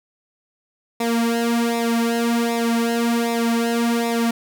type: tone with flanger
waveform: sawtooth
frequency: 233.1 Hz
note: A#3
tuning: in tune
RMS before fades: -20 dBFS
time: 1-4.31 s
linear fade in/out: 5 ms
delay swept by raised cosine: 0.65 to 3.45 ms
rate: 1.3 Hz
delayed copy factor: -0.8
effects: none